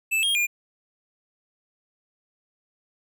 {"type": "tone with pitch steps", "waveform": "square", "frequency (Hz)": [2632, 3241, 2413], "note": ["E7", "G#7", "D7"], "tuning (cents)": [-3, -43, 46], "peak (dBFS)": -21, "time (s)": [0.11, 0.47], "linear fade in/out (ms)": 20, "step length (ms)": 120, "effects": []}